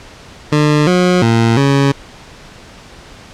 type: tone with pitch steps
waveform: 20% pulse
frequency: 149.8 / 180.3 / 114.8 / 139 Hz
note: D3 / F#3 / A#2 / C#3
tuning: +35 / -45 / -26 / +5 cents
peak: -4 dBFS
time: 0.52-1.92 s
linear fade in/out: 5 ms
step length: 350 ms
effects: pink hiss -37 dBFS RMS until 3.33 s + low-pass 6000 Hz 12 dB/octave